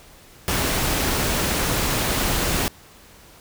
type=noise; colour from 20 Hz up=pink; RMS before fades=-22 dBFS; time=0.48-2.68 s; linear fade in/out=0 ms; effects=pink hiss -48 dBFS RMS until 3.4 s